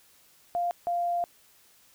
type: tone pair in turn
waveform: sine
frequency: 698.5 / 696 Hz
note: F5 / F5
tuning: 0 / -6 cents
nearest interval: unison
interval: 6 cents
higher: first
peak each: -25 dBFS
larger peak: neither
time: 0.55-0.71 / 0.87-1.24 s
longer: second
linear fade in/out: 0 ms
effects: white hiss -60 dBFS RMS until 1.94 s